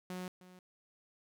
sawtooth tone with echo, 182.5 Hz, F#3, 24 cents flat, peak -36 dBFS, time 0.1-0.28 s, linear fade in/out 2 ms, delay 310 ms, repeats 1, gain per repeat -15 dB, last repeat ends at 0.59 s, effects none

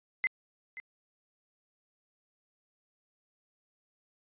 sine tone with echo, 2051 Hz, C7, 35 cents flat, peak -25 dBFS, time 0.24-0.27 s, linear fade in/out 0 ms, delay 530 ms, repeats 1, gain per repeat -15 dB, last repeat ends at 0.8 s, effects resampled to 8000 Hz

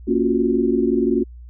sine chord, Gb major seventh, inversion first, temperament equal with one note detuned, 231.3 / 277.2 / 349.2 / 370 Hz, Bb3 / Db4 / F4 / Gb4, -13 / 0 / 0 / 0 cents, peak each -21 dBFS, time 0.07-1.24 s, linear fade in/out 20 ms, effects added 60 Hz sine -36 dBFS peak until 1.49 s

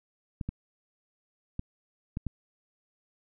clicks, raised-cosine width 5 ms, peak -20 dBFS, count 5, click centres 0.412 / 0.49 / 1.594 / 2.171 / 2.267 s, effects none

